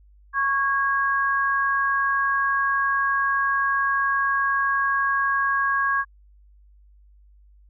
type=tone pair together; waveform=sine; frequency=1108 / 1639.6 Hz; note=C#6 / G#6; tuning=-1 / -23 cents; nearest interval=perfect fifth; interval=678 cents; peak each=-22 dBFS; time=0.33-6.05 s; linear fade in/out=50 ms; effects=added 50 Hz sine -50 dBFS peak until 7.69 s